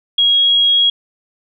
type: tone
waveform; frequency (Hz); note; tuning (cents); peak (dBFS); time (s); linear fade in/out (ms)
sine; 3299; G#7; -12; -9; 0.18-0.9; 5
effects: none